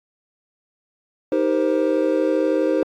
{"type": "chord", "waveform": "triangle", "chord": "C minor seventh", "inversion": "first", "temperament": "just", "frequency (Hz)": [314, 392.4, 470.9, 523.3], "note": ["Eb4", "G4", "Bb4", "C5"], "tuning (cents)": [16, 2, 18, 0], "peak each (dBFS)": [-19, -22, -23, -19], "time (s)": [1.32, 2.83], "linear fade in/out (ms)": 2, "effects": ["AAC 48 kbps"]}